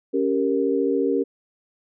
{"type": "chord", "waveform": "sine", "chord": "G diminished", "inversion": "second", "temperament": "equal", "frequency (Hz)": [277.2, 392, 466.2], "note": ["Db4", "G4", "Bb4"], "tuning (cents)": [0, 0, 0], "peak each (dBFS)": -23, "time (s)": [0.13, 1.24], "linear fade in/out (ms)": 20, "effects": []}